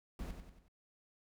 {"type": "noise with echo", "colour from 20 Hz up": "brown", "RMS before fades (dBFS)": -43, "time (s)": [0.19, 0.31], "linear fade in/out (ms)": 2, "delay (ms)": 93, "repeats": 4, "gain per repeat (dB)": -6, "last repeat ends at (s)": 0.682, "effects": []}